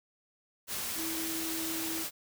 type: tone in noise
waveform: sine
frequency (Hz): 324.8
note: E4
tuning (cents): -26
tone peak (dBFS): -37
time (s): 0.95-2.06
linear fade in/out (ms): 50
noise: white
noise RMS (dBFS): -36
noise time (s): 0.67-2.11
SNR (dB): -4
effects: none